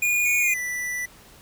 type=tone; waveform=square; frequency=2439 Hz; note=D#7; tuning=35 cents flat; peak=-20 dBFS; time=0.02-0.54 s; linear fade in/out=5 ms
type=tone with pitch glide; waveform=square; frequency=2217 to 1975.1 Hz; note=C#7 to B6; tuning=0 to 0 cents; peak=-27 dBFS; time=0.25-1.06 s; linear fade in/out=10 ms; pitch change=-200 cents; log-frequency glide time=0.39-0.58 s
effects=pink hiss -50 dBFS RMS until 1.41 s